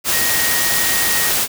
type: tone in noise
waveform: sine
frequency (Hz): 1879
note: A#6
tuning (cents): +13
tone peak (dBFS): -22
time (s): 0.1-1.33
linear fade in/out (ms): 50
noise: white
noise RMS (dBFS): -17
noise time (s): 0.04-1.48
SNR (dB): -8
effects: none